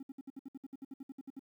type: tone bursts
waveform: triangle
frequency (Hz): 270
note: C#4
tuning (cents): -45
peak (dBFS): -39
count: 16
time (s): 0-1.394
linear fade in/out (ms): 5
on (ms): 29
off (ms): 62
effects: tanh soft clip ceiling -37 dBFS + 12-bit